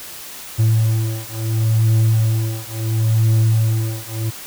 triangle beating tone pair, 110.9 / 111.62 Hz, A2 / A2, +14 / +25 cents, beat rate 0.72 Hz, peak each -15 dBFS, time 0.58-4.31 s, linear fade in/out 20 ms, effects white hiss -34 dBFS RMS until 4.46 s

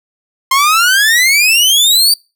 sawtooth exponential sweep, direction up, 1046.5 to 4699 Hz, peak -4 dBFS, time 0.51-2.14 s, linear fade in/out 5 ms, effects noise-tail reverb RT60 0.3 s tail -26 dB re dry

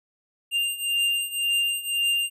square beating tone pair, 2794 / 2795.9 Hz, F7 / F7, 0 / +1 cents, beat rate 1.9 Hz, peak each -28 / -25 dBFS, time 0.51-2.3 s, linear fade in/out 50 ms, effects resampled to 32000 Hz

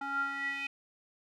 square tone with band-pass filter sweep, 277.2 Hz, C#4, in tune, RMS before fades -35 dBFS, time 0.01-0.67 s, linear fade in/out 5 ms, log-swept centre 1100 to 2500 Hz, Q 8.4, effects none

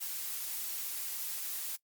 blue noise, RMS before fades -38 dBFS, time 0-1.77 s, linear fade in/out 20 ms, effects noise-tail reverb RT60 0.1 s tail -21 dB re dry + Opus 48 kbps

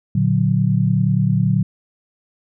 sine chord, Bb augmented, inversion none, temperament equal, 116.54 / 146.83 / 185 Hz, Bb2 / D3 / F#3, 0 / 0 / 0 cents, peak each -18 dBFS, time 0.15-1.63 s, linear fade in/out 5 ms, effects none

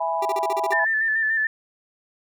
sine chord, E major, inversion none, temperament equal, 659.3 / 830.6 / 987.8 Hz, E5 / G#5 / B5, 0 / 0 / 0 cents, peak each -26 dBFS, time 0-0.85 s, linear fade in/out 10 ms
25% pulse tone bursts, 392.6 Hz, G4, 3 cents sharp, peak -22 dBFS, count 8, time 0.22-0.737 s, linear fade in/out 5 ms, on 34 ms, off 35 ms
sine tone with vibrato, 1768 Hz, A6, 8 cents sharp, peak -19 dBFS, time 0.72-1.47 s, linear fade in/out 2 ms, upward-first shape square, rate 6.9 Hz, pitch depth 29 cents each way
effects none

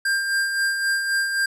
square tone with tremolo, 1594 Hz, G6, 28 cents sharp, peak -19 dBFS, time 0.05-1.46 s, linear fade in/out 5 ms, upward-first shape sine, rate 3.8 Hz, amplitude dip 45%, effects low-pass 12000 Hz 12 dB/octave

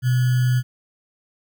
sine tone with sample-and-hold, 125.3 Hz, B2, 25 cents sharp, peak -15 dBFS, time 0.02-0.63 s, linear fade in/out 50 ms, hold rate 1575 Hz, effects none

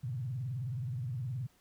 sine tone with vibrato, 124.6 Hz, B2, 16 cents sharp, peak -34 dBFS, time 0.03-1.47 s, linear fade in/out 10 ms, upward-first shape triangle, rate 19 Hz, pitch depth 290 cents each way, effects pink hiss -68 dBFS RMS until 1.6 s

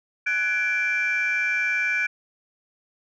sine tone cluster, 1487 / 1685 / 2348 Hz, F#6 / G#6 / D7, +8 / +25 / -1 cents, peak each -25 / -27 / -22 dBFS, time 0.26-2.07 s, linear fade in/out 10 ms, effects tanh soft clip ceiling -16 dBFS

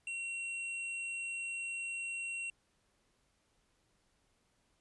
sine tone with hard clipping, 2735 Hz, F7, 37 cents flat, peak -39 dBFS, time 0.07-2.5 s, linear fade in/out 2 ms, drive 8 dB, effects pink hiss -75 dBFS RMS until 4.8 s + resampled to 24000 Hz

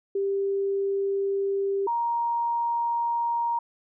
sine tone pair in turn, 394.5 / 938.3 Hz, G4 / A#5, +11 / +11 cents, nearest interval octave + minor third, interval 1500 cents, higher second, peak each -23 dBFS, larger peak neither, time 0.15-1.87 / 1.87-3.59 s, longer neither, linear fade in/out 5 ms, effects none

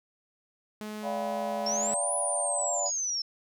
sawtooth tone, 212.9 Hz, G#3, 43 cents sharp, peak -32 dBFS, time 0.81-1.94 s, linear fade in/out 0 ms
sine chord, G dominant seventh, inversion second, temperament equal with one note detuned, 578.9 / 698.5 / 784 / 987.8 Hz, D5 / F5 / G5 / B5, -25 / 0 / 0 / 0 cents, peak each -33 / -34 / -39 / -39 dBFS, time 1.02-2.91 s, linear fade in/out 50 ms
sine linear two-way sweep, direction up then down, 5300 to 9980 to 5300 Hz, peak -28 dBFS, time 1.66-3.22 s, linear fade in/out 5 ms, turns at 2.14 s
sine tone with exponential decay, 4978 Hz, D#8, in tune, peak -32 dBFS, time 2.86-3.07 s, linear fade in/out 0 ms, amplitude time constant 44 ms
effects none

